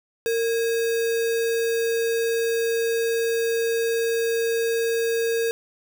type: tone with sample-and-hold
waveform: sine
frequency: 459.4 Hz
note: A#4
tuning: 25 cents flat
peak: -20 dBFS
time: 0.26-5.51 s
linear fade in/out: 0 ms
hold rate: 2100 Hz
effects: none